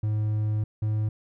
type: tone pair in turn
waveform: triangle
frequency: 106.9 / 107.44 Hz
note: A2 / A2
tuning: -49 / -41 cents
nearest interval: unison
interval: 8 cents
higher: second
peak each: -21 dBFS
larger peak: neither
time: 0.03-0.64 / 0.82-1.09 s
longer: first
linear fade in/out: 5 ms
effects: none